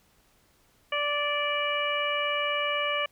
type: harmonic tone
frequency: 584 Hz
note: D5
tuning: 10 cents flat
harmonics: 1 / 2 / 3 / 4 / 5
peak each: -31 / -31 / -35 / -31 / -32 dBFS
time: 0.92-3.06 s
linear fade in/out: 5 ms
effects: pink hiss -64 dBFS RMS until 3.11 s